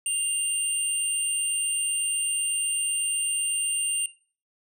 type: tone pair together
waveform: sine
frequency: 2794 / 8858 Hz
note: F7 / C#9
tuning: 0 / -2 cents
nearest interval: octave + minor sixth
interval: 1998 cents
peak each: -28 / -23 dBFS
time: 0.06-4.06 s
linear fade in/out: 2 ms
effects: noise-tail reverb RT60 0.4 s tail -19 dB re dry + tanh soft clip ceiling -21 dBFS